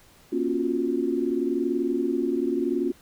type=chord; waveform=sine; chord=Gb major seventh; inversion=first; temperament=equal with one note detuned; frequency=239.2 / 277.2 / 349.2 / 370 Hz; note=Bb3 / Db4 / F4 / Gb4; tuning=+45 / 0 / 0 / 0 cents; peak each=-30 / -27 / -26 / -31 dBFS; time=0.32-2.92 s; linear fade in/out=10 ms; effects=pink hiss -55 dBFS RMS until 3.01 s